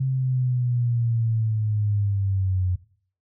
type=linear sweep; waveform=sine; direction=down; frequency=133.5 to 90 Hz; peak=-20 dBFS; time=0-2.76 s; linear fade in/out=10 ms; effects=noise-tail reverb RT60 0.5 s tail -17 dB re dry